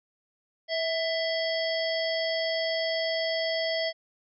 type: harmonic tone with a mistuned harmonic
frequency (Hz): 652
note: E5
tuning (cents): -19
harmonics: 1 / 3 / 5 / 7 / 8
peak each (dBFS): -28 / -33 / -35 / -36 / -37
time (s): 0.68-3.93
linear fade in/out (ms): 50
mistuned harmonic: 3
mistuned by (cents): +35
effects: none